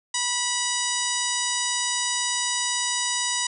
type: harmonic tone with a mistuned harmonic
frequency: 978 Hz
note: B5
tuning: 17 cents flat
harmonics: 1 / 2 / 3 / 4 / 5 / 6 / 7 / 8 / 9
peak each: -32 / -32 / -32 / -32 / -32 / -32 / -32 / -32 / -32 dBFS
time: 0.14-3.47 s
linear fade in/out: 5 ms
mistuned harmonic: 4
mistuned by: -42 cents
effects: none